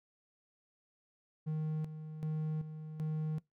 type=tone with tremolo; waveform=triangle; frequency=155.56 Hz; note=D#3; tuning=in tune; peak=-31 dBFS; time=1.46-3.4 s; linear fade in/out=20 ms; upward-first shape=square; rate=1.3 Hz; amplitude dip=65%; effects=noise-tail reverb RT60 0.2 s tail -24 dB re dry